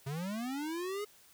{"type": "linear sweep", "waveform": "square", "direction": "up", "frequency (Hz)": [130.81, 423.2], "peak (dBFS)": -36, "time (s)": [0.06, 1.05], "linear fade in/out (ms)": 10, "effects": ["white hiss -61 dBFS RMS until 1.33 s"]}